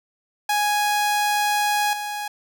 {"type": "tone with level steps", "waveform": "sawtooth", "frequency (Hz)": 830.6, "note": "G#5", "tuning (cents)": 0, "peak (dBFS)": [-15, -23], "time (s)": [0.49, 2.28], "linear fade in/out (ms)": 5, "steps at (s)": 1.93, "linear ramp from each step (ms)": 2, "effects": []}